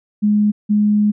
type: tone pair in turn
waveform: sine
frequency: 209 / 209 Hz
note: G#3 / G#3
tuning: +11 / +11 cents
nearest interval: unison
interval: 0 cents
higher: neither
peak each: -11 dBFS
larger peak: neither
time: 0.22-0.52 / 0.69-1.12 s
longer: second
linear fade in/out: 20 ms
effects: none